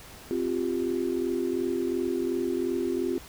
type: chord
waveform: sine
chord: C suspended fourth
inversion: none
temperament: equal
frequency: 261.6 / 349.2 / 392 Hz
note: C4 / F4 / G4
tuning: 0 / 0 / 0 cents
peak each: -31 / -28 / -31 dBFS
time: 0.31-3.18 s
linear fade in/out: 0 ms
effects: pink hiss -47 dBFS RMS until 3.28 s